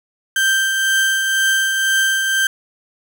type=tone with tremolo; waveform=35% pulse; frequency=1568 Hz; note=G6; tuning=in tune; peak=-11 dBFS; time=0.36-2.47 s; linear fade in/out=2 ms; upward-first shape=triangle; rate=2 Hz; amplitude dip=40%; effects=none